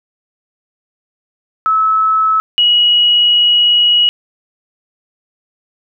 sine tone pair in turn, 1299 / 2909 Hz, E6 / F#7, -26 / -30 cents, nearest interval octave + major second, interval 1396 cents, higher second, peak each -9 / -7 dBFS, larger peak second, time 1.66-2.4 / 2.58-4.09 s, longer second, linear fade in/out 0 ms, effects none

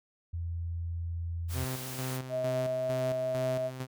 sine tone, 84.6 Hz, E2, 45 cents sharp, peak -32 dBFS, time 0.33-1.65 s, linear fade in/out 10 ms
white noise, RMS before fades -42 dBFS, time 1.48-2.2 s, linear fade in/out 50 ms
sawtooth tone with tremolo, 129.5 Hz, C3, 17 cents flat, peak -29 dBFS, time 1.53-3.87 s, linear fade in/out 50 ms, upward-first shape square, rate 2.2 Hz, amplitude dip 55%
sine tone with pitch glide, 637 to 642.5 Hz, D#5 to E5, +41 to -45 cents, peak -29 dBFS, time 2.29-3.71 s, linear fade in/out 50 ms, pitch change +14 cents, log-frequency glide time 2.42-2.87 s
effects none

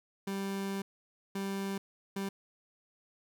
30% pulse tone bursts at uneven times, 196 Hz, G3, in tune, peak -31 dBFS, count 3, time 0.27-0.82 / 1.35-1.78 / 2.16-2.29 s, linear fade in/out 5 ms, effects none

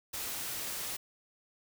white noise, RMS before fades -38 dBFS, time 0.13-0.97 s, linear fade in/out 10 ms, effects none

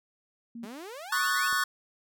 sine tone, 233.1 Hz, A#3, in tune, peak -38 dBFS, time 0.55-0.66 s, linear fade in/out 5 ms
sawtooth exponential sweep, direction up, 187.9 to 2794 Hz, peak -36 dBFS, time 0.63-1.48 s, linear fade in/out 5 ms
square chord, D# half-diminished seventh, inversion third, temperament equal, 1108.7 / 1244.5 / 1480 / 1760 Hz, C#6 / D#6 / F#6 / A6, 0 / 0 / 0 / 0 cents, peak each -31 / -35 / -29 / -33 dBFS, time 1.12-1.64 s, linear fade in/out 5 ms
click, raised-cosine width 2 ms, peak -34 dBFS, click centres 1.528 s
effects none

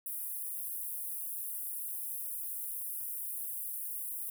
pink high-pass noise, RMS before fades -39 dBFS, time 0.06-4.3 s, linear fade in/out 2 ms, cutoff 10000 Hz, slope 48 dB/octave, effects none

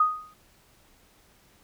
sine tone with exponential decay, 1244.5 Hz, D#6, in tune, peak -15 dBFS, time 0-0.34 s, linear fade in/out 5 ms, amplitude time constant 73 ms, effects pink hiss -60 dBFS RMS until 1.63 s

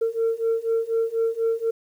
sine beating tone pair, 452.7 / 456.8 Hz, A4 / A#4, +49 / -35 cents, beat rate 4.1 Hz, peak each -23 / -22 dBFS, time 0.01-1.71 s, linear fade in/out 10 ms, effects tanh soft clip ceiling -16 dBFS + 9-bit

